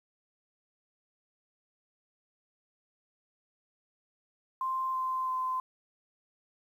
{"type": "tone with pitch steps", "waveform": "sine", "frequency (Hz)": [1046.5, 1038.7, 1030.9], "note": ["C6", "C6", "C6"], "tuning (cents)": [0, -13, -26], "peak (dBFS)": -29, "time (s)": [4.61, 5.6], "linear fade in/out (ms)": 2, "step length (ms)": 330, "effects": ["10-bit"]}